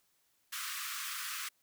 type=high-pass noise; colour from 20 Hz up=pink; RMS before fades=-40 dBFS; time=0.52-1.49 s; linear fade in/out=10 ms; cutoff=1100 Hz; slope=96 dB/octave; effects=white hiss -74 dBFS RMS until 1.62 s